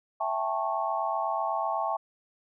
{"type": "chord", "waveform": "sine", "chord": "A dominant seventh", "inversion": "second", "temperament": "just", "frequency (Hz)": [660, 792, 880, 1100], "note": ["E5", "G5", "A5", "C#6"], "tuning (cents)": [2, 18, 0, -14], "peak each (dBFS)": -32, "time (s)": [0.2, 1.97], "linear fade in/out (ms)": 10, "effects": []}